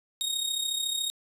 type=tone with amplitude modulation; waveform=sawtooth; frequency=3738 Hz; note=A#7; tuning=4 cents sharp; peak=-22 dBFS; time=0.21-1.1 s; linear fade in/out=0 ms; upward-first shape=sine; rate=33.9 Hz; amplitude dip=60%; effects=resampled to 32000 Hz + 10-bit